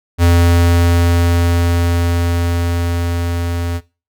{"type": "tone with level ramp", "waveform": "square", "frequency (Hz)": 85.9, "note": "F2", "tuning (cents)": -28, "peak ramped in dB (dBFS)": [-8, -18], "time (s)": [0.18, 3.81], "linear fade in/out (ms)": 50, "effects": ["noise-tail reverb RT60 0.3 s tail -19 dB re dry"]}